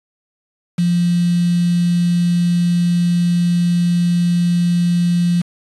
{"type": "tone with quantisation", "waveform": "sine", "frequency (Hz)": 174, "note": "F3", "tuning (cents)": -6, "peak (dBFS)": -12, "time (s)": [0.78, 5.42], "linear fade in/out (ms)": 10, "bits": 5, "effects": ["resampled to 24000 Hz"]}